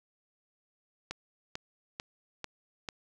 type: click train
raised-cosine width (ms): 0.2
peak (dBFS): -19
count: 5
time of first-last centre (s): 1.11-2.888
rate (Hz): 2.25
effects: none